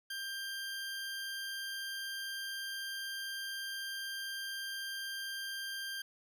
20% pulse tone, 1587 Hz, G6, 21 cents sharp, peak -34 dBFS, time 0.1-6.02 s, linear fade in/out 5 ms, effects none

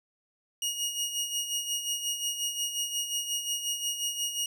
20% pulse tone with tremolo, 2875 Hz, F7, 50 cents sharp, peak -22 dBFS, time 0.62-4.46 s, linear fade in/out 2 ms, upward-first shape sine, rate 5.6 Hz, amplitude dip 60%, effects none

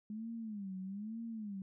sine tone with vibrato, 207.7 Hz, G#3, in tune, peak -40 dBFS, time 0.1-1.62 s, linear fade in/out 2 ms, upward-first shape sine, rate 1.1 Hz, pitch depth 180 cents each way, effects none

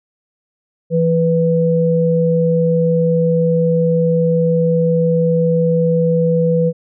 sine tone pair together, 166.49 / 493.9 Hz, E3 / B4, +18 / 0 cents, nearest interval octave + perfect fifth, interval 1882 cents, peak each -14 dBFS, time 0.9-6.73 s, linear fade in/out 50 ms, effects none

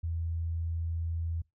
sine tone, 82.9 Hz, E2, 10 cents sharp, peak -30 dBFS, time 0.03-1.42 s, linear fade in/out 10 ms, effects noise-tail reverb RT60 0.2 s tail -24 dB re dry

